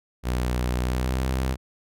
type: tone with pitch glide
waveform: sawtooth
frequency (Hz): 61.74 to 64.85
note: B1 to C2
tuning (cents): 0 to -15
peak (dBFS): -19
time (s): 0.23-1.57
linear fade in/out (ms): 50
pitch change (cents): +85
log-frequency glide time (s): 0.81-1.25
effects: none